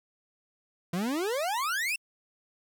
40% pulse exponential sweep, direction up, 164.81 to 2750 Hz, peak -27 dBFS, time 0.93-1.96 s, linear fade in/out 5 ms
blue noise with exponential decay, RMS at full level -39 dBFS, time 1.89-1.98 s, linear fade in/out 1 ms, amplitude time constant 19 ms
effects none

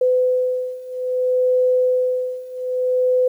sine beating tone pair, 505 / 505.61 Hz, B4 / B4, +39 / +41 cents, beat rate 0.61 Hz, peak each -20 / -18 dBFS, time 0.01-3.28 s, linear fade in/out 5 ms, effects 9-bit

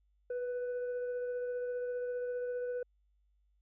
sine tone with frequency modulation, 492 Hz, B4, 7 cents flat, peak -34 dBFS, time 0.3-2.83 s, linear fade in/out 5 ms, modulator 999 Hz, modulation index 0.27, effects added 50 Hz sine -69 dBFS peak until 3.61 s

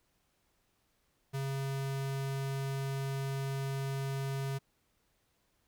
square tone, 136.3 Hz, C#3, 29 cents flat, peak -34 dBFS, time 1.33-4.59 s, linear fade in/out 20 ms, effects pink hiss -75 dBFS RMS until 5.67 s

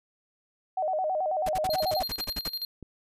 sine tone with vibrato, 681 Hz, F5, 44 cents flat, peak -25 dBFS, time 0.77-2.03 s, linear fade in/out 5 ms, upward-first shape square, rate 9.2 Hz, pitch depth 170 cents each way
pink noise bursts, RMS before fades -35 dBFS, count 12, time 1.46-2.482 s, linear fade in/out 5 ms, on 32 ms, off 58 ms
clicks, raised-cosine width 3 ms, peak -29 dBFS, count 2, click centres 1.692 / 2.827 s
square tone with tremolo, 4200 Hz, C8, 6 cents sharp, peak -30 dBFS, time 1.7-2.65 s, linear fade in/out 2 ms, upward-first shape square, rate 12 Hz, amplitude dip 75%
effects resampled to 32000 Hz

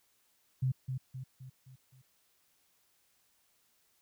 sine tone with echo, 130 Hz, C3, 11 cents flat, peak -27 dBFS, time 0.62-0.72 s, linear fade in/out 10 ms, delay 260 ms, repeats 5, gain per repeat -6 dB, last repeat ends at 2.02 s, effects white hiss -72 dBFS RMS until 4.01 s

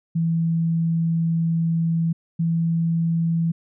sine tone pair in turn, 165.2 / 165.93 Hz, E3 / E3, +4 / +12 cents, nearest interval unison, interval 8 cents, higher second, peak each -18 dBFS, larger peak neither, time 0.15-2.13 / 2.39-3.52 s, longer first, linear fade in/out 10 ms, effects none

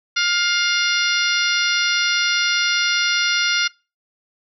harmonic tone, 705 Hz, F5, 16 cents sharp, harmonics 2 / 3 / 4 / 5 / 6 / 7 / 8, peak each -21 / -23 / -24 / -25 / -26 / -26 / -27 dBFS, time 0.16-3.68 s, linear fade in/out 10 ms, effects noise-tail reverb RT60 0.3 s tail -24 dB re dry

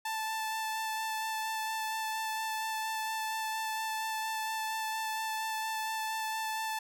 sawtooth tone with vibrato, 880 Hz, A5, in tune, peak -29 dBFS, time 0.05-6.79 s, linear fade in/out 5 ms, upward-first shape sine, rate 4.3 Hz, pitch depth 11 cents each way, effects none

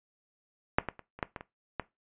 clicks, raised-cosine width 0.5 ms, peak -6 / -17 / -29 / -30 / -14 / -22 / -27 / -16 dBFS, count 8, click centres 0.785 / 0.887 / 0.993 / 1.19 / 1.228 / 1.362 / 1.409 / 1.797 s, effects noise-tail reverb RT60 0.2 s tail -18 dB re dry + resampled to 8000 Hz

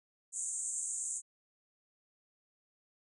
white band-pass noise, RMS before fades -38 dBFS, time 0.32-1.22 s, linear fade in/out 50 ms, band 6700 to 8900 Hz, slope 96 dB/octave, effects none

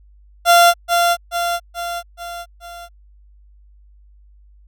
30% pulse tone with echo, 691 Hz, F5, 19 cents flat, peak -5 dBFS, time 0.45-0.74 s, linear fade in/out 50 ms, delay 430 ms, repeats 5, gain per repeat -5 dB, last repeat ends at 2.89 s, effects added 50 Hz sine -45 dBFS peak until 4.67 s

